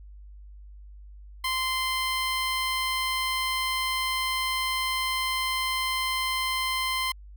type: tone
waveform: 15% pulse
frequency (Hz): 1040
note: C6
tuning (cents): -11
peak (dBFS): -19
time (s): 1.44-7.12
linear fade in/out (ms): 5
effects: added 50 Hz sine -43 dBFS peak until 7.36 s